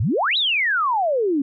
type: exponential two-way sweep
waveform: sine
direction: up then down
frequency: 87.31 to 4001 to 265.8 Hz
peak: -17 dBFS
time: 0-1.42 s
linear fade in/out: 5 ms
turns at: 0.37 s
effects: none